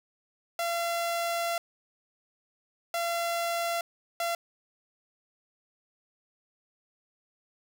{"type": "tone bursts at uneven times", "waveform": "sawtooth", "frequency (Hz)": 682, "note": "F5", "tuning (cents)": -41, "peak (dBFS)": -24, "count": 3, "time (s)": [[0.59, 1.58], [2.94, 3.81], [4.2, 4.35]], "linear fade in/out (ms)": 2, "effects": []}